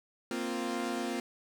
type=chord; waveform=sawtooth; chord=Bb suspended second; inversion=none; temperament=equal; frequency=233.1 / 261.6 / 349.2 Hz; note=Bb3 / C4 / F4; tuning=0 / 0 / 0 cents; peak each=-33 dBFS; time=0.31-1.2 s; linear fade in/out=2 ms; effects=low-pass 10000 Hz 12 dB/octave + 9-bit